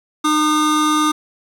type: tone pair together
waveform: square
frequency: 304.8 / 1219.2 Hz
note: D#4 / D#6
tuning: -36 / -36 cents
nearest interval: 2 octaves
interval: 2400 cents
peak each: -17 dBFS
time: 0.24-1.12 s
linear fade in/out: 10 ms
effects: low-pass 12000 Hz 12 dB/octave + 7-bit